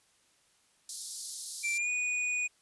white high-pass noise, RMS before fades -38 dBFS, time 0.89-1.78 s, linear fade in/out 2 ms, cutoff 4000 Hz, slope 48 dB/octave
square tone with pitch glide, 2349 to 2467 Hz, D7 to D#7, 0 to -15 cents, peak -30 dBFS, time 1.63-2.48 s, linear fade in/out 20 ms, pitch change +85 cents, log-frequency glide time 1.74-1.89 s
effects white hiss -68 dBFS RMS until 2.61 s + resampled to 24000 Hz

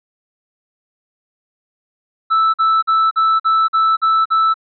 triangle tone bursts, 1317 Hz, E6, 2 cents flat, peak -9 dBFS, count 8, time 2.3-4.542 s, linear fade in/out 20 ms, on 240 ms, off 46 ms, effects resampled to 11025 Hz

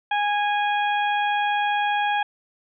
harmonic tone, 825 Hz, G#5, 12 cents flat, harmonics 1 / 2 / 3 / 4, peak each -21 / -27 / -31 / -33 dBFS, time 0.11-2.23 s, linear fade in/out 5 ms, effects none

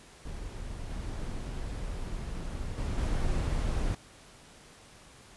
brown noise with level steps, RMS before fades -39 / -36 / -32 / -29 dBFS, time 0.25-3.95 s, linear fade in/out 5 ms, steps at 0.9 / 2.78 / 2.98 s, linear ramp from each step 2 ms, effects pink hiss -54 dBFS RMS until 5.36 s + resampled to 24000 Hz

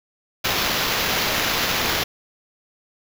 white noise with sample-and-hold, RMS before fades -22 dBFS, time 0.44-2.04 s, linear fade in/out 10 ms, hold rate 8820 Hz, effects none

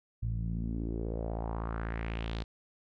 sawtooth tone with low-pass filter sweep, 56.1 Hz, A1, 34 cents sharp, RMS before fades -35 dBFS, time 0.22-2.44 s, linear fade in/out 10 ms, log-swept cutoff 110 to 4300 Hz, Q 2.9, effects none

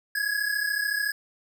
square tone pair together, 1653 / 1686.8 Hz, G#6 / G#6, -9 / +26 cents, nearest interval unison, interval 35 cents, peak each -29 / -28 dBFS, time 0.15-1.12 s, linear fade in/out 5 ms, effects none

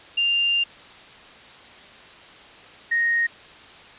sine tone pair in turn, 2794 / 1864.8 Hz, F7 / A#6, 0 / 0 cents, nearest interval perfect fifth, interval 700 cents, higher first, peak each -18 dBFS, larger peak neither, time 0.17-0.64 / 2.91-3.27 s, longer first, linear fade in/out 10 ms, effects white hiss -45 dBFS RMS until 3.98 s + resampled to 8000 Hz

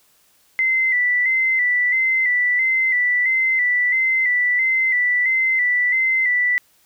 sine tone with vibrato, 2018 Hz, B6, 37 cents sharp, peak -15 dBFS, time 0.59-6.58 s, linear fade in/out 0 ms, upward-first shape square, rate 1.5 Hz, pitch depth 41 cents each way, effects white hiss -58 dBFS RMS until 6.85 s

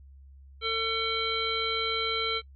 harmonic tone with a mistuned harmonic, 450 Hz, A4, 39 cents sharp, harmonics 1 / 3 / 5 / 7 / 9, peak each -33 / -33 / -33 / -33 / -33 dBFS, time 0.61-2.42 s, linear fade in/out 50 ms, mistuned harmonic 9, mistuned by -20 cents, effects noise-tail reverb RT60 0.1 s tail -24 dB re dry + added 68 Hz sine -48 dBFS peak until 2.55 s

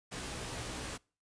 pink noise with comb filter, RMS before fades -41 dBFS, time 0.11-0.98 s, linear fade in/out 20 ms, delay 16 ms, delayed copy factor +0.65, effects noise-tail reverb RT60 0.4 s tail -26 dB re dry + resampled to 22050 Hz

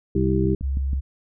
harmonic tone, 65.41 Hz, C2, in tune, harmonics 1 / 2 / 3 / 5 / 6, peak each -24 / -24 / -24 / -24 / -24 dBFS, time 0.15-0.55 s, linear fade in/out 5 ms
click train, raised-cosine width 5 ms, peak -19 dBFS, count 4, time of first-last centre 0.45-0.932 s, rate 6.22 Hz
sine tone, 67.7 Hz, C#2, 40 cents flat, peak -21 dBFS, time 0.62-1.01 s, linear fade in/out 20 ms
effects none

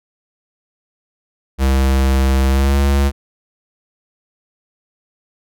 square tone with pitch glide, 66.6 to 69.55 Hz, C2 to C#2, +31 to +6 cents, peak -12 dBFS, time 1.58-3.12 s, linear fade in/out 50 ms, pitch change +75 cents, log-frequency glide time 2.48-2.79 s, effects none

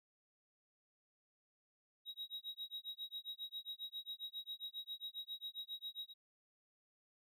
triangle tone with tremolo, 3814 Hz, A#7, 39 cents sharp, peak -40 dBFS, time 2.05-6.14 s, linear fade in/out 50 ms, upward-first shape sine, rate 7.4 Hz, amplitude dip 100%, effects none

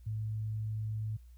sine tone, 108.5 Hz, A2, 24 cents flat, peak -33 dBFS, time 0.06-1.17 s, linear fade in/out 10 ms, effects added 60 Hz sine -51 dBFS peak until 1.37 s + white hiss -74 dBFS RMS until 1.37 s

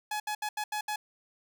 sawtooth tone bursts at uneven times, 845 Hz, G#5, 30 cents sharp, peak -27 dBFS, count 6, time 0.11-0.2 / 0.27-0.35 / 0.42-0.49 / 0.57-0.64 / 0.72-0.81 / 0.88-0.96 s, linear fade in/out 5 ms, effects none

